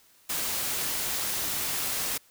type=noise; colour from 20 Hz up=white; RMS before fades=-30 dBFS; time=0.29-2.18 s; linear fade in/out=10 ms; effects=white hiss -60 dBFS RMS until 2.3 s